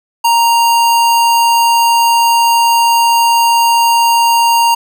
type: tone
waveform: square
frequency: 932.3 Hz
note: A#5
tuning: in tune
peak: -8 dBFS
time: 0.24-4.75 s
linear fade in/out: 10 ms
effects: none

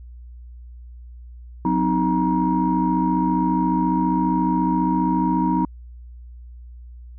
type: tone cluster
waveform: sine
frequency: 182.1 / 257.9 / 312.5 / 947 Hz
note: F#3 / C4 / D#4 / A#5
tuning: -27 / -25 / +8 / +27 cents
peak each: -22 dBFS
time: 1.65-5.65 s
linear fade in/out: 2 ms
effects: tanh soft clip ceiling -8 dBFS + added 60 Hz sine -37 dBFS peak until 7.18 s

